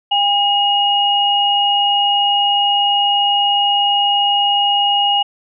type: tone pair together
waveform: sine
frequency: 807 / 2876 Hz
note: G#5 / F#7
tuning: -50 / -50 cents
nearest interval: octave + minor seventh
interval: 2200 cents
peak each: -15 / -14 dBFS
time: 0.11-5.23 s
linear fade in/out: 10 ms
effects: none